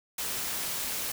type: noise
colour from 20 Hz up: white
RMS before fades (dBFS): -33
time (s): 0.18-1.12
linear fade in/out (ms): 5
effects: none